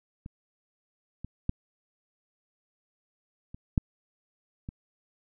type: clicks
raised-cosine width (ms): 5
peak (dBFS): -28 / -25 / -14 / -29 / -10 / -24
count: 6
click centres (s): 0.261 / 1.246 / 1.494 / 3.545 / 3.778 / 4.689
effects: none